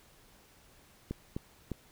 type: clicks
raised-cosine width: 3 ms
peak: -22 dBFS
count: 3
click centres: 1.11 / 1.365 / 1.717 s
effects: pink hiss -61 dBFS RMS until 1.91 s